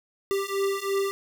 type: beating tone pair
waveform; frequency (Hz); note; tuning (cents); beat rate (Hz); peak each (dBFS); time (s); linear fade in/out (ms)
square; 392 / 395; G4 / G4; 0 / +13; 3; -29 / -28; 0.31-1.11; 0
effects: none